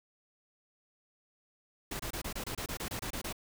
pink noise bursts, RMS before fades -38 dBFS, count 13, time 1.91-3.327 s, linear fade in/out 5 ms, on 85 ms, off 26 ms, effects none

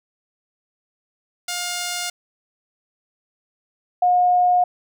5% pulse / sine tone pair in turn, 709 / 718.9 Hz, F5 / F5, +26 / +50 cents, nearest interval unison, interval 24 cents, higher second, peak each -13 dBFS, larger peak neither, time 1.48-2.1 / 4.02-4.64 s, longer neither, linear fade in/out 5 ms, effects none

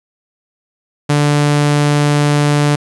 sawtooth tone, 146.5 Hz, D3, 4 cents flat, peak -6 dBFS, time 1.09-2.76 s, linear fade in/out 10 ms, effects resampled to 24000 Hz + 8-bit

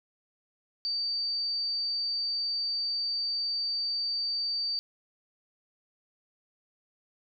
sine tone, 4619 Hz, D8, 30 cents flat, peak -28 dBFS, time 0.85-4.79 s, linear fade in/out 0 ms, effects none

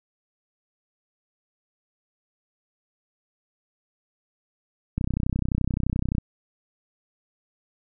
click train, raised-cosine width 5 ms, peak -12 dBFS, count 39, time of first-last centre 4.98-6.183 s, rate 31.6 Hz, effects none

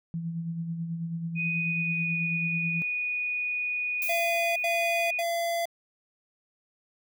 sine tone with tremolo, 166.7 Hz, E3, 20 cents sharp, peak -28 dBFS, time 0.14-2.82 s, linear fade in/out 0 ms, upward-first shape sine, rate 9.2 Hz, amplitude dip 45%
sine tone with pitch glide, 2489 to 2468 Hz, D#7 to D#7, 0 to -15 cents, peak -27 dBFS, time 1.35-5.23 s, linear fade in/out 50 ms, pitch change -15 cents, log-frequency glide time 1.56-2.19 s
violet noise with exponential decay, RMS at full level -33 dBFS, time 4.02-4.94 s, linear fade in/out 0 ms, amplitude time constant 200 ms
square tone bursts, 680 Hz, F5, 46 cents flat, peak -27 dBFS, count 3, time 4.09-5.656 s, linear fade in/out 5 ms, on 470 ms, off 78 ms
effects none

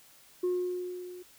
sine tone with level ramp, 360.4 Hz, F#4, 45 cents flat, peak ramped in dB -23 to -43 dBFS, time 0.43-1.23 s, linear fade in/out 10 ms, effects tanh soft clip ceiling -24 dBFS + white hiss -58 dBFS RMS until 1.38 s

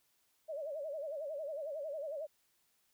sine tone with vibrato, 597 Hz, D5, 28 cents sharp, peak -38 dBFS, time 0.48-2.27 s, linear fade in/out 20 ms, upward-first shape sine, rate 11 Hz, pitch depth 140 cents each way, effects white hiss -75 dBFS RMS until 2.93 s

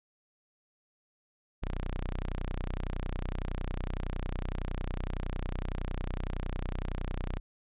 sawtooth tone, 30.87 Hz, B0, in tune, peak -28 dBFS, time 1.62-7.4 s, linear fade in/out 10 ms, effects resampled to 8000 Hz

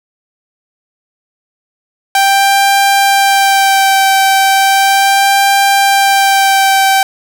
sawtooth tone with vibrato, 784 Hz, G5, in tune, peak -3 dBFS, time 2.15-7.03 s, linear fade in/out 2 ms, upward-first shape sine, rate 0.36 Hz, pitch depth 17 cents each way, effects none

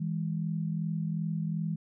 sine tone pair together, 162.32 / 205 Hz, E3 / G#3, -26 / -22 cents, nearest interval major third, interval 404 cents, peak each -30 / -35 dBFS, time 0-1.76 s, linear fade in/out 10 ms, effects none

